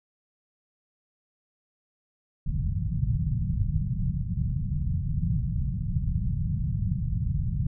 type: low-pass noise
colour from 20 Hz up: white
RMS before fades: -27 dBFS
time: 2.46-7.67 s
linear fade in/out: 5 ms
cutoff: 170 Hz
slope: 48 dB/octave
effects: none